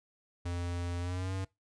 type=tone with pitch glide; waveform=square; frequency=87.31 to 95.21 Hz; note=F2 to G2; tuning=0 to -50 cents; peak=-34 dBFS; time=0.45-1.45 s; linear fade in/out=10 ms; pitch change=+150 cents; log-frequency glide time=1-1.34 s; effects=noise-tail reverb RT60 0.2 s tail -22 dB re dry + resampled to 22050 Hz